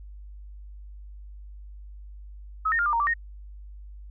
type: tone with pitch steps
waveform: sine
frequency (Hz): 1283 / 1836 / 1404 / 1198 / 928 / 1166 / 1855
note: E6 / A#6 / F6 / D6 / A#5 / D6 / A#6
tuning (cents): -47 / -27 / +9 / +34 / -8 / -13 / -9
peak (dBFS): -21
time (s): 2.65-3.14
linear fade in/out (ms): 10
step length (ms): 70
effects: added 50 Hz sine -40 dBFS peak until 4.1 s